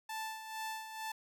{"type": "tone with tremolo", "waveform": "sawtooth", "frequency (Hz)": 880, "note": "A5", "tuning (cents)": 0, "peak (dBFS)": -34, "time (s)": [0.09, 1.12], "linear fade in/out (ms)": 5, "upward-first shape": "sine", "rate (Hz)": 2.2, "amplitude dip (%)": 60, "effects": []}